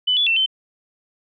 sine tone with pitch steps, 2999 / 3436 / 2689 / 3080 Hz, F#7 / A7 / E7 / G7, +23 / -42 / +34 / -31 cents, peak -15 dBFS, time 0.07-0.462 s, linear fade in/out 10 ms, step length 98 ms, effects none

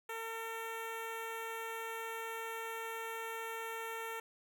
10% pulse tone with notch filter, 452.6 Hz, A4, 49 cents sharp, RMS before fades -42 dBFS, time 0.09-4.2 s, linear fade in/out 5 ms, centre 5000 Hz, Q 0.87, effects none

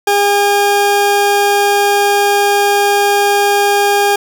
40% pulse tone pair together, 405.6 / 811.2 Hz, G#4 / G#5, -41 / -41 cents, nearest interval octave, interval 1200 cents, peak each -12 dBFS, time 0.07-4.16 s, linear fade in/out 5 ms, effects none

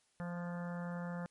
harmonic tone with a mistuned harmonic, 174.2 Hz, F3, 4 cents flat, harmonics 1 / 3 / 4 / 5 / 6 / 7 / 8 / 9 / 10, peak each -39 / -47 / -53 / -53 / -56 / -55 / -54 / -59 / -55 dBFS, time 0.2-1.26 s, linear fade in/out 0 ms, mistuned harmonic 8, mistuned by +23 cents, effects white hiss -74 dBFS RMS until 1.3 s + MP3 48 kbps

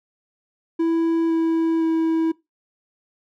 triangle tone with pitch steps, 330 / 327.3 / 324.7 Hz, E4 / E4 / E4, +2 / -12 / -26 cents, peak -15 dBFS, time 0.79-2.32 s, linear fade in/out 10 ms, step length 510 ms, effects noise-tail reverb RT60 0.2 s tail -21 dB re dry

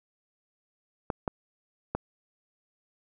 clicks, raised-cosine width 1 ms, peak -14 dBFS, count 3, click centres 1.102 / 1.278 / 1.95 s, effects none

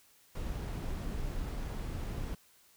brown noise, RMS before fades -37 dBFS, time 0.35-2.35 s, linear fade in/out 5 ms, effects white hiss -64 dBFS RMS until 2.76 s

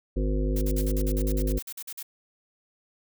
harmonic tone, 51.5 Hz, G#1, 14 cents flat, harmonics 1 / 3 / 5 / 7 / 9 / 10, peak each -24 / -34 / -32 / -34 / -38 / -38 dBFS, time 0.16-1.59 s, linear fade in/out 10 ms
blue noise bursts, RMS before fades -37 dBFS, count 15, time 0.56-2.029 s, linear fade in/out 5 ms, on 55 ms, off 46 ms
blue noise with exponential decay, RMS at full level -32 dBFS, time 0.78-0.92 s, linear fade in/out 2 ms, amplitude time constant 29 ms
effects none

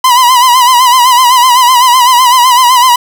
45% pulse tone with vibrato, 997 Hz, B5, 16 cents sharp, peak -3 dBFS, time 0.04-2.96 s, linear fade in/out 5 ms, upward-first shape sine, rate 7.9 Hz, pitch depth 78 cents each way, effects none

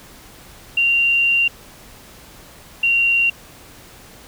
sine tone pair in turn, 2769 / 2759 Hz, F7 / F7, -15 / -22 cents, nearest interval unison, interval 7 cents, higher first, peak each -13 dBFS, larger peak neither, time 0.77-1.48 / 2.83-3.3 s, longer first, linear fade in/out 5 ms, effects pink hiss -43 dBFS RMS until 4.27 s

